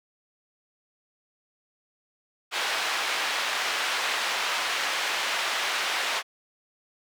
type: band-pass noise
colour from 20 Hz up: white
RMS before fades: -28 dBFS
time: 2.51-6.23 s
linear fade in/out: 50 ms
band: 670 to 3100 Hz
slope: 12 dB/octave
effects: none